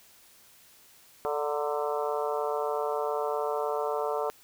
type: harmonic tone with a mistuned harmonic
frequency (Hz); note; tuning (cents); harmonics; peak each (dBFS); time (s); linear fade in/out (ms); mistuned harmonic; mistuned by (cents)
147.2; D3; +4; 3 / 4 / 5 / 6 / 7 / 8 / 9; -31 / -33 / -35 / -37 / -38 / -39 / -40; 1.25-4.3; 0; 6; +60
effects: white hiss -57 dBFS RMS until 4.43 s